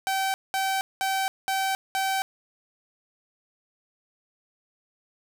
sawtooth tone bursts, 771 Hz, G5, 29 cents flat, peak -20 dBFS, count 5, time 0.07-2.22 s, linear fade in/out 0 ms, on 270 ms, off 200 ms, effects none

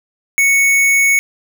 square tone, 2217 Hz, C#7, in tune, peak -10 dBFS, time 0.38-1.19 s, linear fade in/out 0 ms, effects none

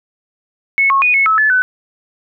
sine tone with pitch steps, 2198 / 1092 / 2471 / 2193 / 1299 / 1731 / 1505 Hz, C#7 / C#6 / D#7 / C#7 / E6 / A6 / F#6, -15 / -26 / -13 / -19 / -26 / -29 / +29 cents, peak -9 dBFS, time 0.78-1.62 s, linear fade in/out 0 ms, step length 120 ms, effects none

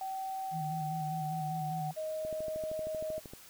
sine tone with pitch glide, 766 to 749.4 Hz, G5 to F#5, -40 to +22 cents, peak -35 dBFS, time 0.01-1.91 s, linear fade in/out 2 ms, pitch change -38 cents, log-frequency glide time 0.71-1.77 s
sine tone with vibrato, 157.7 Hz, D#3, 24 cents sharp, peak -36 dBFS, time 0.51-1.94 s, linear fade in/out 50 ms, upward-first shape square, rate 5 Hz, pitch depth 49 cents each way
sine tone, 626 Hz, D#5, 10 cents sharp, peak -34 dBFS, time 1.96-3.2 s, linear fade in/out 20 ms
click train, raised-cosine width 2 ms, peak -32 dBFS, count 15, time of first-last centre 2.25-3.335 s, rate 12.9 Hz
effects white hiss -54 dBFS RMS until 3.49 s

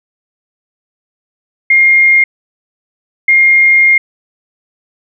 sine tone pair in turn, 2126 / 2126 Hz, C7 / C7, +27 / +27 cents, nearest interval unison, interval 0 cents, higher neither, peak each -4 dBFS, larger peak neither, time 1.7-2.24 / 3.28-3.98 s, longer second, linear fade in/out 5 ms, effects none

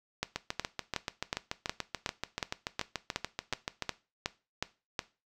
two click trains, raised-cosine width 0.2 ms, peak -13 / -15 dBFS, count 14 / 25, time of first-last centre 0.23-4.992 / 0.36-3.823 s, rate 2.73 / 6.93 Hz, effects noise-tail reverb RT60 0.3 s tail -17 dB re dry

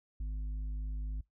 harmonic tone, 51.91 Hz, G#1, in tune, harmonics 1 / 3 / 5, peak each -34 / -53 / -57 dBFS, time 0.2-1.21 s, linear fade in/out 5 ms, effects noise-tail reverb RT60 0.2 s tail -26 dB re dry

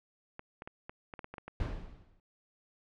clicks, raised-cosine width 0.5 ms, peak -28 dBFS, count 10, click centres 0.394 / 0.621 / 0.675 / 0.895 / 1.138 / 1.192 / 1.244 / 1.34 / 1.382 / 1.48 s
brown noise with exponential decay, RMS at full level -30 dBFS, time 1.6-2.2 s, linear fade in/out 2 ms, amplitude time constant 130 ms
effects low-pass 4000 Hz 12 dB/octave

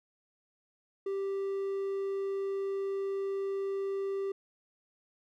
triangle tone, 392 Hz, G4, in tune, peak -29 dBFS, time 1.06-4.32 s, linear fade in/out 5 ms, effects none

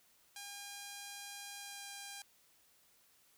5% pulse tone with pitch glide, 808 to 802.9 Hz, G#5 to G5, -48 to +41 cents, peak -34 dBFS, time 0.36-2.22 s, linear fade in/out 2 ms, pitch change -11 cents, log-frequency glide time 1.57-1.88 s, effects white hiss -69 dBFS RMS until 3.37 s

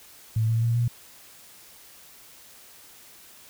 sine tone with pitch steps, 111.1 / 113.76 / 116.49 / 119.28 Hz, A2 / A#2 / A#2 / A#2, +17 / -42 / -1 / +40 cents, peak -20 dBFS, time 0.36-0.88 s, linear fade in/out 5 ms, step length 130 ms, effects white hiss -50 dBFS RMS until 3.49 s

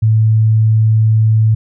sine tone, 110 Hz, A2, in tune, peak -7 dBFS, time 0.02-1.55 s, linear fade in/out 10 ms, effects none

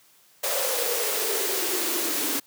white noise with high-pass filter sweep, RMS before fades -26 dBFS, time 0.43-2.4 s, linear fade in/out 10 ms, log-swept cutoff 560 to 290 Hz, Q 8.1, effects white hiss -58 dBFS RMS until 2.46 s + high-pass 80 Hz 12 dB/octave

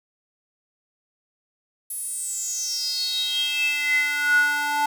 square tone with high-pass filter sweep, 292.3 Hz, D4, 8 cents flat, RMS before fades -24 dBFS, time 1.9-4.86 s, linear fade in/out 5 ms, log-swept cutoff 11000 to 970 Hz, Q 9.6, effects none

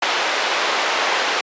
pink band-pass noise, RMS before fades -20 dBFS, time 0.02-1.41 s, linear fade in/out 5 ms, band 580 to 4000 Hz, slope 12 dB/octave, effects high-pass 300 Hz 12 dB/octave + resampled to 16000 Hz

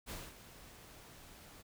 pink noise with ADSR envelope, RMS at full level -44 dBFS, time 0.06-1.63 s, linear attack 39 ms, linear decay 230 ms, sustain -12 dB, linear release 24 ms, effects none

